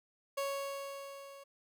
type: tone with level ramp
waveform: 30% pulse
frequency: 554.4 Hz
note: C#5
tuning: in tune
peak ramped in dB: -30 to -48 dBFS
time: 0.37-1.44 s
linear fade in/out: 10 ms
effects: none